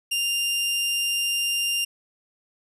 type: tone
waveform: sawtooth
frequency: 2794 Hz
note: F7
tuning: in tune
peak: -19 dBFS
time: 0.11-1.85 s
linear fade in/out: 10 ms
effects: resampled to 32000 Hz